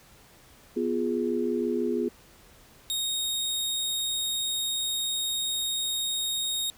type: chord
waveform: sine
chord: F diminished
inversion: second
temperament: equal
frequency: 246.9 / 349.2 / 415.3 Hz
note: Cb4 / F4 / Ab4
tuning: 0 / 0 / 0 cents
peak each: -29 dBFS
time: 0.76-2.09 s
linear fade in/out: 10 ms
type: tone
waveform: sawtooth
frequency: 3729 Hz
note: A#7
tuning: in tune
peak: -24 dBFS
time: 2.9-6.7 s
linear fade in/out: 0 ms
effects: pink hiss -55 dBFS RMS until 6.77 s